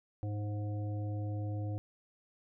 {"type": "harmonic tone with a mistuned harmonic", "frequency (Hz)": 103.83, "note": "G#2", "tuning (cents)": 0, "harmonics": [1, 3, 5, 7], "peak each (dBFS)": [-34, -44, -48, -51], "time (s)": [0.23, 1.78], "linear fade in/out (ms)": 0, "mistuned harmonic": 5, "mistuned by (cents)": 17, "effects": []}